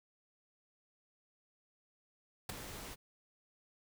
pink noise with ADSR envelope, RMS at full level -35 dBFS, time 2.49-2.96 s, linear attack 4 ms, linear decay 12 ms, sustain -12 dB, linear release 32 ms, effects none

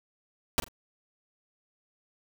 pink noise with echo, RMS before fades -24 dBFS, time 0.58-0.6 s, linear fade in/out 0 ms, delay 42 ms, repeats 2, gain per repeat -14 dB, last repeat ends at 0.684 s, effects none

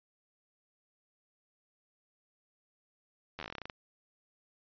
slowing click train, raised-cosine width 0.3 ms, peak -24 dBFS, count 14, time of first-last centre 3.39-3.698 s, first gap 11 ms, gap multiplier 1.12, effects resampled to 11025 Hz

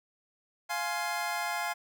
25% pulse chord, F minor, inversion none, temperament just, 698.5 / 838.1 / 1047.7 Hz, F5 / Ab5 / C6, 0 / +16 / +2 cents, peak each -31 / -31 / -34 dBFS, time 0.69-1.74 s, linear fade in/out 20 ms, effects none

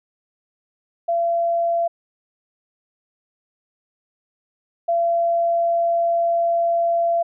sine tone pair in turn, 680 / 680 Hz, F5 / F5, -46 / -46 cents, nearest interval unison, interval 0 cents, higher neither, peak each -17 / -16 dBFS, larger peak second, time 1.08-1.88 / 4.88-7.23 s, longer second, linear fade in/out 10 ms, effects none

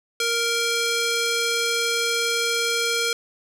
square tone with band-pass filter, 466.2 Hz, A#4, in tune, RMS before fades -23 dBFS, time 0.2-3.13 s, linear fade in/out 2 ms, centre 4600 Hz, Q 0.66, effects none

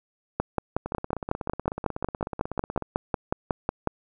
two click trains, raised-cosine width 1 ms, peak -17 / -9 dBFS, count 33 / 20, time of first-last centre 0.86-2.823 / 0.4-3.873 s, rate 16.3 / 5.47 Hz, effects none

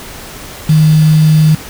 sine tone with quantisation, 155.56 Hz, D#3, in tune, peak -4 dBFS, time 0.69-1.55 s, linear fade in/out 5 ms, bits 4, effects pink hiss -29 dBFS RMS until 1.69 s

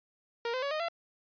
sawtooth tone with pitch steps, 467.9 / 513.2 / 562.9 / 617.4 / 677.2 Hz, A#4 / C5 / C#5 / D#5 / E5, +6 / -34 / +26 / -14 / +46 cents, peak -27 dBFS, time 0.45-0.885 s, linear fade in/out 2 ms, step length 87 ms, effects resampled to 11025 Hz

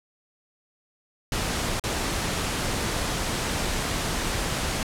pink noise with dropouts, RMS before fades -27 dBFS, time 1.32-4.83 s, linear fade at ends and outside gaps 2 ms, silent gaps 1.797-1.838 s, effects low-pass 10000 Hz 12 dB/octave

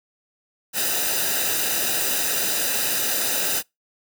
white noise with comb filter, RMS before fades -23 dBFS, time 0.73-3.63 s, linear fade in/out 50 ms, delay 0.91 ms, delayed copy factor -0.7, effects noise-tail reverb RT60 0.2 s tail -26 dB re dry

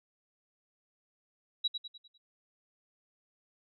sine tone with echo, 3884 Hz, B7, 30 cents flat, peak -26 dBFS, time 1.64-1.68 s, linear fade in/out 10 ms, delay 100 ms, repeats 5, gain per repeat -7 dB, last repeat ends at 2.18 s, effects MP3 96 kbps

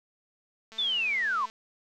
click train, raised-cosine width 0.2 ms, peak -31 dBFS, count 174, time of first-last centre 0.72-1.499 s, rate 222 Hz
sine linear sweep, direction down, 3600 to 956 Hz, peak -25 dBFS, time 0.78-1.46 s, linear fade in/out 10 ms
effects none

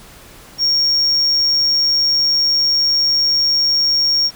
triangle tone, 5550 Hz, F8, 12 cents flat, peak -11 dBFS, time 0.58-4.31 s, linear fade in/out 50 ms, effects pink hiss -41 dBFS RMS until 4.35 s

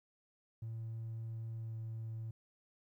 triangle tone with pitch glide, 113 to 112.15 Hz, A2 to A2, +47 to +34 cents, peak -37 dBFS, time 0.62-2.31 s, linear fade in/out 5 ms, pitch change -13 cents, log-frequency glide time 1.63-1.75 s, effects tanh soft clip ceiling -36 dBFS + 13-bit

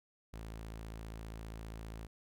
sawtooth tone, 55 Hz, A1, in tune, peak -40 dBFS, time 0.33-2.07 s, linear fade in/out 10 ms, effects none

